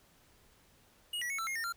square tone with pitch steps, 2883 / 1937 / 2205 / 1334 / 2139 / 1826 / 1380 Hz, F#7 / B6 / C#7 / E6 / C7 / A#6 / F6, -46 / -34 / -10 / +20 / +38 / -36 / -21 cents, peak -35 dBFS, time 1.13-1.725 s, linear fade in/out 5 ms, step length 85 ms, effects pink hiss -65 dBFS RMS until 1.76 s

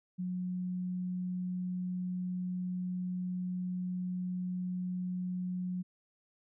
sine tone, 181.5 Hz, F#3, 33 cents flat, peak -33 dBFS, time 0.18-5.83 s, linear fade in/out 20 ms, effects none

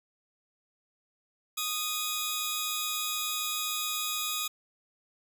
15% pulse tone cluster, 1238 / 3381 / 3821 Hz, D#6 / G#7 / A#7, -9 / +30 / +42 cents, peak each -28 dBFS, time 1.57-4.48 s, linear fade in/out 10 ms, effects none

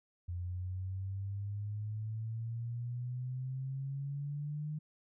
sine exponential sweep, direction up, 87.31 to 153.1 Hz, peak -36 dBFS, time 0.28-4.79 s, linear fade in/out 10 ms, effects none

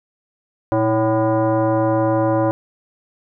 sine tone with frequency modulation, 116.54 Hz, A#2, in tune, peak -14 dBFS, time 0.72-2.51 s, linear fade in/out 0 ms, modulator 441 Hz, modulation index 1.7, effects none

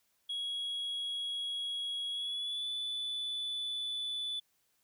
sine tone with pitch glide, 3322 to 3479 Hz, G#7 to A7, 0 to -20 cents, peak -32 dBFS, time 0.29-4.4 s, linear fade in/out 10 ms, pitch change +80 cents, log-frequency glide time 2.1-2.67 s, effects tanh soft clip ceiling -33 dBFS + white hiss -75 dBFS RMS until 4.83 s

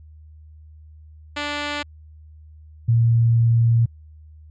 5% pulse / sine tone pair in turn, 292.4 / 116.04 Hz, D4 / A#2, -7 / -7 cents, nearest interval octave + major third, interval 1600 cents, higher first, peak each -13 / -13 dBFS, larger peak neither, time 1.36-1.83 / 2.88-3.86 s, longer second, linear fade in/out 10 ms, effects added 77 Hz sine -42 dBFS peak until 4.5 s + resampled to 16000 Hz

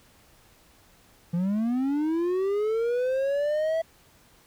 triangle linear sweep, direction up, 166.5 to 659.3 Hz, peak -21 dBFS, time 1.33-3.82 s, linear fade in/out 10 ms, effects pink hiss -58 dBFS RMS until 4.46 s

